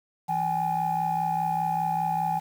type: tone cluster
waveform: sine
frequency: 165.3 / 776 / 841 Hz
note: E3 / G5 / G#5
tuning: +5 / -18 / +22 cents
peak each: -32 / -27 / -25 dBFS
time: 0.28-2.4 s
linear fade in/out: 20 ms
effects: tanh soft clip ceiling -18 dBFS + 8-bit